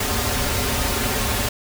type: noise with comb filter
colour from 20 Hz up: pink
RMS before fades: -22 dBFS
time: 0-1.49 s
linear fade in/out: 5 ms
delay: 6.1 ms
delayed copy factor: -0.85
effects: none